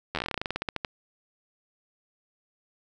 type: slowing click train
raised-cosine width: 0.3 ms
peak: -13 dBFS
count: 20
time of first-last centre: 0.15-0.848 s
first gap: 11 ms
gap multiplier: 1.12
effects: none